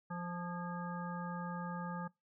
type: harmonic tone with a mistuned harmonic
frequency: 174.7 Hz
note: F3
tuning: 1 cent sharp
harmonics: 1 / 3 / 5 / 7 / 9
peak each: -40 / -50 / -46 / -47 / -51 dBFS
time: 0.1-2.08 s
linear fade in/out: 10 ms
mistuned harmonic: 9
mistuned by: +65 cents
effects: noise-tail reverb RT60 0.2 s tail -22 dB re dry